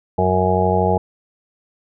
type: harmonic tone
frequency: 92.5 Hz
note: F#2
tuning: in tune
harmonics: 1 / 2 / 4 / 5 / 6 / 7 / 8 / 9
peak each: -21 / -22 / -24 / -20 / -30 / -22 / -27 / -20 dBFS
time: 0.18-0.98 s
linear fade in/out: 5 ms
effects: none